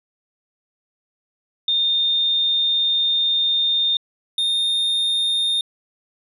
sine / triangle tone pair in turn, 3639 / 3655 Hz, A#7 / A#7, -42 / -35 cents, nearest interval unison, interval 7 cents, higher second, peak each -16 dBFS, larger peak neither, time 1.68-3.97 / 4.38-5.61 s, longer first, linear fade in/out 2 ms, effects resampled to 32000 Hz

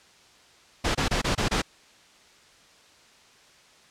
pink noise bursts, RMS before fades -24 dBFS, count 6, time 0.84-1.62 s, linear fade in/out 10 ms, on 110 ms, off 24 ms, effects white hiss -55 dBFS RMS until 3.9 s + low-pass 6000 Hz 12 dB/octave

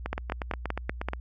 two click trains, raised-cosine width 0.5 ms, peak -14 / -16 dBFS, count 6 / 10, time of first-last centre 0.13-1.086 / 0.06-1.134 s, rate 5.23 / 8.38 Hz, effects added 60 Hz sine -36 dBFS peak until 1.2 s

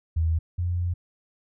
sine tone pair in turn, 81.1 / 87.9 Hz, E2 / F2, -28 / +12 cents, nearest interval minor second, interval 140 cents, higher second, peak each -20 / -23 dBFS, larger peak first, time 0.16-0.39 / 0.58-0.94 s, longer second, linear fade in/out 10 ms, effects none

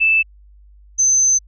sine tone pair in turn, 2637 / 6169 Hz, E7 / G8, 0 / -29 cents, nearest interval octave + minor third, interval 1471 cents, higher second, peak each -11 dBFS, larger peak neither, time 0-0.23 / 0.98-1.39 s, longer second, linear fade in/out 20 ms, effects added 50 Hz sine -43 dBFS peak until 1.47 s

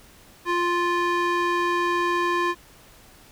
square tone with band-pass filter, 349.2 Hz, F4, in tune, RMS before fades -23 dBFS, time 0.45-2.55 s, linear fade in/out 50 ms, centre 1300 Hz, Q 1.1, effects pink hiss -51 dBFS RMS until 3.31 s

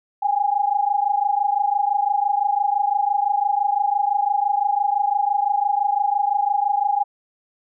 sine tone pair together, 802.1 / 828 Hz, G5 / G#5, +40 / -5 cents, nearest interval minor second, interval 55 cents, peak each -20 dBFS, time 0.22-7.04 s, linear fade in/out 10 ms, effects none

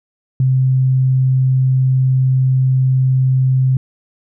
sine tone, 130.5 Hz, C3, 4 cents flat, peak -10 dBFS, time 0.4-3.77 s, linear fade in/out 2 ms, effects none

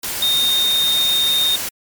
sine tone in noise, 3675 Hz, A#7, 25 cents flat, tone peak -14 dBFS, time 0.22-1.56 s, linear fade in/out 5 ms, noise white, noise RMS -24 dBFS, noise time 0.03-1.69 s, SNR +7 dB, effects MP3 96 kbps

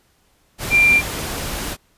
sine tone in noise, 2376 Hz, D7, 20 cents sharp, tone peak -10 dBFS, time 0.7-1.02 s, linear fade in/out 50 ms, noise pink, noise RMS -26 dBFS, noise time 0.58-1.77 s, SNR +13 dB, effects pink hiss -60 dBFS RMS until 1.97 s + resampled to 32000 Hz

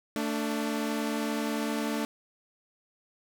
sawtooth tone pair together, 222.9 / 293 Hz, A3 / D4, +23 / -4 cents, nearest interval perfect fourth, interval 473 cents, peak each -27 / -28 dBFS, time 0.16-2.05 s, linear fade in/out 0 ms, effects none

